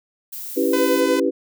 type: noise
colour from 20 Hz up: violet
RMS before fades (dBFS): -32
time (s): 0.32-1.01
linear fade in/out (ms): 10
type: chord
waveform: sine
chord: C# half-diminished seventh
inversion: none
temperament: equal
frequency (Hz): 277.2 / 329.6 / 392 / 493.9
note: C#4 / E4 / G4 / B4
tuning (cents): 0 / 0 / 0 / 0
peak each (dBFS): -22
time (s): 0.56-1.31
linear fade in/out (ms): 20
type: tone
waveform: sawtooth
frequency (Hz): 504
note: B4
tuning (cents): +35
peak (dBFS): -17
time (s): 0.73-1.2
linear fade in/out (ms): 5
effects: none